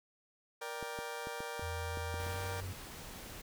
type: chord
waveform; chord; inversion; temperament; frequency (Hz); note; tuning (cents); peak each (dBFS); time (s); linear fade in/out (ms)
20% pulse; G minor; first; just; 470.4 / 588 / 784; Bb4 / D5 / G5; +16 / +2 / 0; -38 / -41 / -41; 0.61-2.61; 10
type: clicks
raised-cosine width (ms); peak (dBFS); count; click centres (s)
2; -31; 8; 0.827 / 0.989 / 1.271 / 1.405 / 1.595 / 1.973 / 2.142 / 2.267
type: tone with pitch glide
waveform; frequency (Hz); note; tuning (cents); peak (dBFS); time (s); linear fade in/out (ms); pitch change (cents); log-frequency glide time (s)
sine; 84.7 to 93.44; E2 to F#2; +48 to +18; -39; 1.62-2.73; 5; +170; 2.14-2.42
type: noise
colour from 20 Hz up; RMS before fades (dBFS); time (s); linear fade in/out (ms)
pink; -48; 2.19-3.42; 10
effects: none